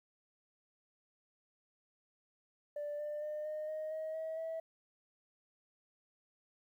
sine tone with pitch steps, 587.3 / 595.8 / 604.5 / 613.3 / 622.2 / 631.3 / 640.5 / 649.8 Hz, D5 / D5 / D5 / D#5 / D#5 / D#5 / E5 / E5, 0 / +25 / +50 / -25 / 0 / +25 / -50 / -25 cents, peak -36 dBFS, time 2.76-4.6 s, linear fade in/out 5 ms, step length 230 ms, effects tanh soft clip ceiling -35 dBFS + 12-bit

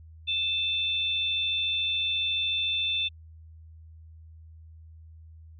sine tone pair together, 2634 / 3553 Hz, E7 / A7, -2 / +16 cents, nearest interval perfect fourth, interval 518 cents, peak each -31 / -26 dBFS, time 0.27-3.09 s, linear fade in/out 20 ms, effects added 80 Hz sine -46 dBFS peak until 5.59 s

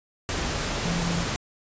sine tone in noise, 170.8 Hz, F3, 38 cents flat, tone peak -26 dBFS, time 0.85-1.24 s, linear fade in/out 0 ms, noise pink, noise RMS -28 dBFS, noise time 0.29-1.36 s, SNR -1 dB, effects resampled to 16000 Hz

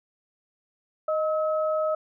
sine tone pair together, 622.3 / 1286.3 Hz, D#5 / E6, 0 / -43 cents, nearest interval octave + minor second, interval 1257 cents, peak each -23 / -30 dBFS, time 1.08-1.95 s, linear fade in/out 5 ms, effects none

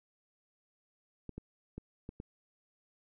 clicks, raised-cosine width 3 ms, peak -29 dBFS, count 5, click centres 1.293 / 1.38 / 1.78 / 2.091 / 2.201 s, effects none

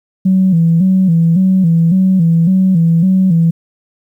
sine tone with vibrato, 176.7 Hz, F3, 21 cents sharp, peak -6 dBFS, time 0.25-3.51 s, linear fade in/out 10 ms, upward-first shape square, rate 1.8 Hz, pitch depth 110 cents each way, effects tanh soft clip ceiling -2 dBFS + 8-bit

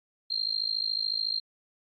sine tone with amplitude modulation, 4186 Hz, C8, in tune, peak -23 dBFS, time 0.3-1.4 s, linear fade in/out 10 ms, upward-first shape sine, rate 53.9 Hz, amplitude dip 95%, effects AAC 48 kbps

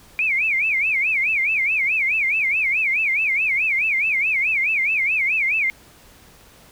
sine tone with vibrato, 2349 Hz, D7, in tune, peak -17 dBFS, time 0.19-5.7 s, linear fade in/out 0 ms, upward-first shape sine, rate 4.7 Hz, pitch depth 210 cents each way, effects pink hiss -49 dBFS RMS until 6.71 s

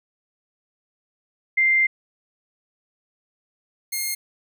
sine / 5% pulse tone pair in turn, 2093 / 2132 Hz, C7 / C7, 0 / +32 cents, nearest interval unison, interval 32 cents, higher second, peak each -15 / -14 dBFS, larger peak second, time 1.57-1.87 / 3.92-4.15 s, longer first, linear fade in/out 10 ms, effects none

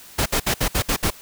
pink noise bursts, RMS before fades -20 dBFS, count 7, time 0.18-1.106 s, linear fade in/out 10 ms, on 80 ms, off 61 ms, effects white hiss -44 dBFS RMS until 1.21 s

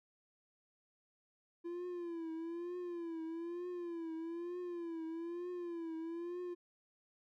triangle tone with vibrato, 340 Hz, F4, 46 cents flat, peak -38 dBFS, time 1.64-6.55 s, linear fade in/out 20 ms, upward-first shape triangle, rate 1.1 Hz, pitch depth 100 cents each way, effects none

